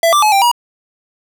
square tone with pitch steps, 667 / 1177 / 853 / 788 / 958 Hz, E5 / D6 / G#5 / G5 / A#5, +20 / +3 / +46 / +9 / +47 cents, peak -9 dBFS, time 0.03-0.515 s, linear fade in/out 2 ms, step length 97 ms, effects none

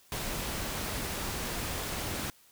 pink noise, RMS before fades -35 dBFS, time 0.12-2.3 s, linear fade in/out 0 ms, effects white hiss -61 dBFS RMS until 2.51 s

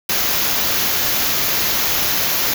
white band-stop noise, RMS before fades -18 dBFS, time 0.09-2.54 s, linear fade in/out 5 ms, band 7000 to 11000 Hz, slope 96 dB/octave, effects none

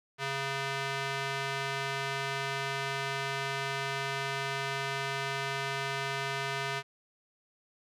square tone with band-pass filter, 137.3 Hz, C#3, 16 cents flat, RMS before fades -34 dBFS, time 0.18-6.83 s, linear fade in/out 50 ms, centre 2100 Hz, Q 0.77, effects none

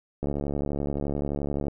click train, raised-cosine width 2 ms, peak -16 dBFS, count 105, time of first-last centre 0.23-1.683 s, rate 71.6 Hz, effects none

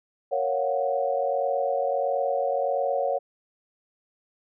sine chord, Gb major seventh, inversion first, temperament equal, 466.2 / 554.4 / 698.5 / 740 Hz, Bb4 / Db5 / F5 / Gb5, 0 / 0 / 0 / 0 cents, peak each -31 / -25 / -31 / -29 dBFS, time 0.31-3.19 s, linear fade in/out 20 ms, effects none

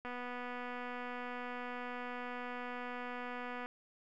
click train, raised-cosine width 0.5 ms, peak -29 dBFS, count 889, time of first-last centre 0.05-3.66 s, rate 246 Hz, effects none

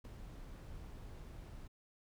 brown noise with ADSR envelope, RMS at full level -44 dBFS, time 0.04-1.68 s, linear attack 13 ms, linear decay 4 ms, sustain -6 dB, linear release 13 ms, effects none

